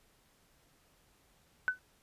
sine tone with exponential decay, 1503 Hz, F#6, 27 cents sharp, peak -23 dBFS, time 1.68-1.79 s, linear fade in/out 0 ms, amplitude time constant 23 ms, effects pink hiss -68 dBFS RMS until 2.02 s + resampled to 32000 Hz

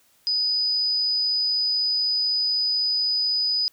sine tone, 4978 Hz, D#8, in tune, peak -20 dBFS, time 0.27-3.68 s, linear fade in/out 0 ms, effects white hiss -61 dBFS RMS until 3.72 s

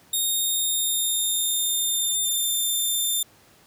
10% pulse tone with pitch glide, 3702 to 3584 Hz, A#7 to A7, -13 to +31 cents, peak -15 dBFS, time 0.13-3.23 s, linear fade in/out 5 ms, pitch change -56 cents, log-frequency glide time 0.31-2.5 s, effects pink hiss -55 dBFS RMS until 3.66 s + high-pass 80 Hz 12 dB/octave

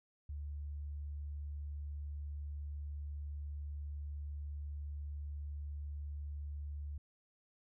sine tone, 72.9 Hz, D2, 12 cents flat, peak -40 dBFS, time 0.29-6.98 s, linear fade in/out 5 ms, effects none

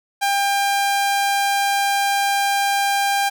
sawtooth tone, 798 Hz, G5, 31 cents sharp, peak -13 dBFS, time 0.21-3.3 s, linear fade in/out 20 ms, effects none

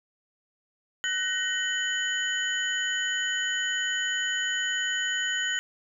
sine tone cluster, 1503 / 1874 / 3011 / 6820 Hz, F#6 / A#6 / F#7 / G#8, +27 / +9 / +30 / +45 cents, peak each -31 / -30 / -30 / -37 dBFS, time 1.04-5.59 s, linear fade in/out 0 ms, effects none

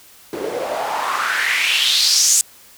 white noise with band-pass filter sweep, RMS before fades -18 dBFS, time 0.33-2.41 s, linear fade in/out 0 ms, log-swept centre 350 to 7600 Hz, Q 4.2, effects white hiss -46 dBFS RMS until 2.77 s

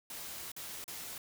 white noise with dropouts, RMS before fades -44 dBFS, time 0.1-1.18 s, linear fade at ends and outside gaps 2 ms, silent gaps 0.518-0.564 / 0.842-0.879 s, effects none

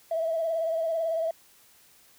triangle tone with vibrato, 654 Hz, E5, 14 cents flat, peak -21 dBFS, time 0.11-1.31 s, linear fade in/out 5 ms, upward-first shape sine, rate 18 Hz, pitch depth 45 cents each way, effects tanh soft clip ceiling -23 dBFS + white hiss -58 dBFS RMS until 2.18 s

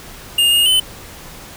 square tone with pitch steps, 2827 / 2845 / 3036 Hz, F7 / F7 / F#7, +20 / +31 / +44 cents, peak -11 dBFS, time 0.38-0.8 s, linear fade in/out 5 ms, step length 140 ms, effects pink hiss -36 dBFS RMS until 1.56 s

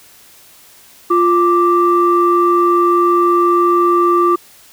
sine tone pair together, 349.2 / 1174.6 Hz, F4 / D6, 0 / 0 cents, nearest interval octave + major sixth, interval 2100 cents, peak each -11 dBFS, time 1.1-4.36 s, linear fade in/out 10 ms, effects tanh soft clip ceiling -2 dBFS + white hiss -44 dBFS RMS until 4.72 s

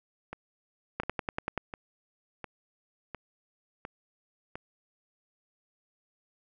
two click trains, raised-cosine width 0.5 ms, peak -23 / -15 dBFS, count 7 / 7, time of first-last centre 0.33-4.555 / 1-1.577 s, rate 1.42 / 10.4 Hz, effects none

